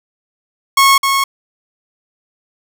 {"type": "tone with echo", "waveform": "sawtooth", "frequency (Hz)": 1095, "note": "C#6", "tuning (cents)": -22, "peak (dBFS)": -3, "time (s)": [0.77, 0.98], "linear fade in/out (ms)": 5, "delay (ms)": 260, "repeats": 1, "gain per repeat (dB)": -5, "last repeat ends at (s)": 1.24, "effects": []}